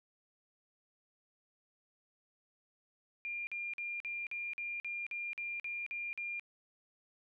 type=tone bursts; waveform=sine; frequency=2400 Hz; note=D7; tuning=37 cents sharp; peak=-37 dBFS; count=12; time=3.25-6.396 s; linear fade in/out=0 ms; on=220 ms; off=46 ms; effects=none